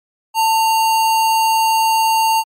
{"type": "tone with sample-and-hold", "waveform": "sine", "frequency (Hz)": 892, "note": "A5", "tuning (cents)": 23, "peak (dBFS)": -11, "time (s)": [0.34, 2.44], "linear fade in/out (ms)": 50, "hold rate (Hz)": 3675, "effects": ["MP3 64 kbps"]}